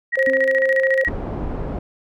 sine tone with tremolo, 1902 Hz, A#6, 34 cents sharp, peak -16 dBFS, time 0.12-1.1 s, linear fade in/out 20 ms, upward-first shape square, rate 14 Hz, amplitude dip 80%
sine tone, 530 Hz, C5, 22 cents sharp, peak -16 dBFS, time 0.17-1.04 s, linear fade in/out 5 ms
sine tone with exponential decay, 266.4 Hz, C4, 31 cents sharp, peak -24 dBFS, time 0.27-1.01 s, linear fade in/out 0 ms, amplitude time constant 160 ms
pink low-pass noise, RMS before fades -26 dBFS, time 1.07-1.79 s, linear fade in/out 5 ms, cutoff 690 Hz, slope 12 dB/octave
effects none

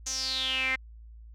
sawtooth tone with band-pass filter sweep, 261.6 Hz, C4, in tune, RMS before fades -30 dBFS, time 0.06-0.76 s, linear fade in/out 10 ms, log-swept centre 6500 to 2000 Hz, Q 7.9, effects added 56 Hz sine -45 dBFS peak until 1.34 s

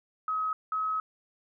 sine tone pair in turn, 1273 / 1278.8 Hz, D#6 / D#6, +39 / +47 cents, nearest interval unison, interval 8 cents, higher second, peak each -27 dBFS, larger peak neither, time 0.28-0.53 / 0.72-1 s, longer second, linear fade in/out 2 ms, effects none

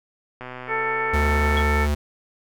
click train, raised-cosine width 0.5 ms, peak -20 dBFS, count 154, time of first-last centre 0.41-1.624 s, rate 126 Hz
harmonic tone, 444.5 Hz, A4, 18 cents sharp, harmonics 1 / 2 / 3 / 4 / 5, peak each -28 / -28 / -28 / -28 / -28 dBFS, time 0.67-1.88 s, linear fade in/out 50 ms
square tone, 73.42 Hz, D2, in tune, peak -20 dBFS, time 1.13-1.95 s, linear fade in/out 10 ms
sine tone with exponential decay, 3322 Hz, G#7, in tune, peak -23 dBFS, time 1.57-1.67 s, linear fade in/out 2 ms, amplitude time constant 20 ms
effects none

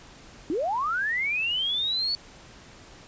sine linear sweep, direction up, 279.8 to 4500 Hz, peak -24 dBFS, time 0.5-2.15 s, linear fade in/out 0 ms, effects pink hiss -49 dBFS RMS until 3.07 s + resampled to 16000 Hz

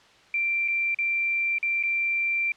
sine tone with dropouts, 2357 Hz, D7, 6 cents sharp, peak -22 dBFS, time 0.34-2.52 s, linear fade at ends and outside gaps 2 ms, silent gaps 0.679-0.683 / 0.946-0.987 / 1.584-1.628 / 1.828-1.835 s, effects white hiss -55 dBFS RMS until 2.56 s + low-pass 4000 Hz 12 dB/octave

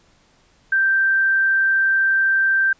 sine tone, 1568 Hz, G6, in tune, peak -14 dBFS, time 0.72-2.73 s, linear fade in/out 5 ms, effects pink hiss -57 dBFS RMS until 2.79 s + resampled to 16000 Hz

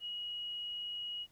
sine tone, 2901 Hz, F#7, 35 cents flat, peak -38 dBFS, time 0-1.27 s, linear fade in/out 50 ms, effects pink hiss -69 dBFS RMS until 1.31 s

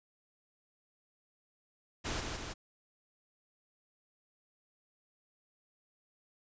pink noise with echo, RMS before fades -36 dBFS, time 2.04-2.22 s, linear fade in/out 20 ms, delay 160 ms, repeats 2, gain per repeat -3 dB, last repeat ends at 2.54 s, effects resampled to 16000 Hz

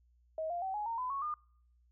sine tone with pitch steps, 635 / 696.5 / 763.9 / 837.9 / 919 / 1008 / 1105.6 / 1212.6 Hz, D#5 / F5 / G5 / G#5 / A#5 / B5 / C#6 / D#6, +35 / -5 / -45 / +15 / -25 / +35 / -5 / -45 cents, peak -34 dBFS, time 0.38-1.34 s, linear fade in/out 2 ms, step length 120 ms, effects noise-tail reverb RT60 0.6 s tail -26 dB re dry + added 60 Hz sine -65 dBFS peak until 1.91 s

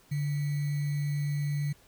sine tone with sample-and-hold, 145.5 Hz, D3, 16 cents flat, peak -27 dBFS, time 0.11-1.73 s, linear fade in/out 10 ms, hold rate 2100 Hz, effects pink hiss -60 dBFS RMS until 1.87 s

